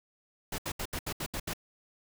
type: noise bursts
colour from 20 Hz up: pink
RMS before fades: -35 dBFS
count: 8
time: 0.52-1.535 s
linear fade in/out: 5 ms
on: 63 ms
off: 73 ms
effects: none